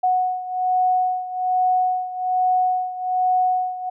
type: beating tone pair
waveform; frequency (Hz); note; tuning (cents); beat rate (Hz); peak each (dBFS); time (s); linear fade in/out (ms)
sine; 736 / 737.2; F#5 / F#5; -9 / -7; 1.2; -19 / -23; 0.03-3.9; 10
effects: none